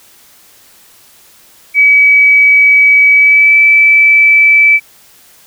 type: tone with pitch glide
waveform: sine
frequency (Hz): 2279 to 2311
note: C#7 to D7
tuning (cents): +47 to -28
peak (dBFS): -3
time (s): 1.74-4.8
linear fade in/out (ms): 50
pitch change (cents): +25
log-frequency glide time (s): 3.13-3.57
effects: white hiss -43 dBFS RMS until 5.46 s